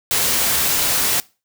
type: noise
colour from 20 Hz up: white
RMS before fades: -18 dBFS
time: 0.11-1.2 s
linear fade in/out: 0 ms
effects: noise-tail reverb RT60 0.3 s tail -22 dB re dry